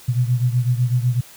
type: beating tone pair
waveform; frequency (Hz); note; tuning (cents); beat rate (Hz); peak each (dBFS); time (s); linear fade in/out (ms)
sine; 121.2 / 129.2; B2 / C3; -32 / -21; 8; -17 / -21; 0.08-1.21; 10
effects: white hiss -44 dBFS RMS until 1.36 s